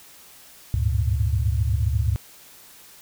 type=tone cluster; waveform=sine; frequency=71.9 / 95.6 / 103.7 / 118.6 Hz; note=D2 / G2 / G#2 / A#2; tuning=-36 / -43 / -2 / +30 cents; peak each=-22 / -27 / -24 / -28 dBFS; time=0.74-2.16 s; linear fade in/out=0 ms; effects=white hiss -48 dBFS RMS until 3.01 s